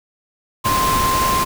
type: tone in noise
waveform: sine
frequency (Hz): 1046.5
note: C6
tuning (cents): 0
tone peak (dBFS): -16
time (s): 0.64-1.45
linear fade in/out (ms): 20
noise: pink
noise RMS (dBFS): -21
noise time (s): 0.64-1.45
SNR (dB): +2
effects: none